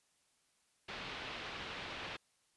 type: low-pass noise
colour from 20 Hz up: white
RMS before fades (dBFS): -45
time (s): 0.88-2.17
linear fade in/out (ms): 10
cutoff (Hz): 3500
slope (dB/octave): 24
effects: white hiss -75 dBFS RMS until 2.56 s + resampled to 24000 Hz